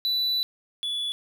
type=tone pair in turn; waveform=triangle; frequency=3970 / 3429 Hz; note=B7 / A7; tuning=+8 / -45 cents; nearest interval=minor third; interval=253 cents; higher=first; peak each=-21 / -25 dBFS; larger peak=first; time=0.05-0.43 / 0.83-1.12 s; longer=first; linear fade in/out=0 ms; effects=none